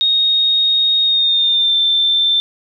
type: tone with pitch glide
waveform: sine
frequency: 3729 to 3559 Hz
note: A#7 to A7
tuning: 0 to +19 cents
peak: -11 dBFS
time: 0.01-2.4 s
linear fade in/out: 0 ms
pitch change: -81 cents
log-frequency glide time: 1.03-1.76 s
effects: none